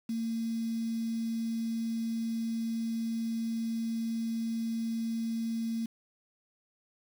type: tone with quantisation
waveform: sine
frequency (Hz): 227.4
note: A#3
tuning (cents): -43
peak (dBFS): -30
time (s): 0.09-5.86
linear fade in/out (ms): 5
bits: 8
effects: none